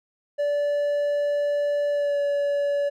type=tone with pitch glide; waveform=triangle; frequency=580 to 571.7 Hz; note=D5 to D5; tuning=-22 to -47 cents; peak=-19 dBFS; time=0.38-2.9 s; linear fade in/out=20 ms; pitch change=-25 cents; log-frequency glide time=1.91-2.19 s; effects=none